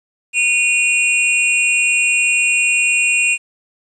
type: tone pair together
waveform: square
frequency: 2463 / 2753 Hz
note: D#7 / F7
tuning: -18 / -25 cents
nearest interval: major second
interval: 193 cents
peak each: -16 dBFS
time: 0.33-3.38 s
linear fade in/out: 50 ms
effects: resampled to 24000 Hz + 8-bit